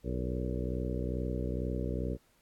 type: harmonic tone with a mistuned harmonic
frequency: 62.3 Hz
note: B1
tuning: 16 cents sharp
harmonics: 1 / 2 / 3 / 4 / 5 / 6 / 7 / 8 / 9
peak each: -35 / -38 / -40 / -41 / -42 / -43 / -43 / -44 / -45 dBFS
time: 0.03-2.18 s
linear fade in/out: 50 ms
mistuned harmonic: 8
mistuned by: -74 cents
effects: pink hiss -69 dBFS RMS until 2.41 s + AAC 64 kbps